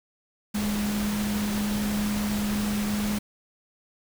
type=tone in noise; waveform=sine; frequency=208 Hz; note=G#3; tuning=3 cents sharp; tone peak=-25 dBFS; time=0.54-3.19 s; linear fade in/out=10 ms; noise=pink; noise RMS=-33 dBFS; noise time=0.54-3.19 s; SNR=+5 dB; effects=none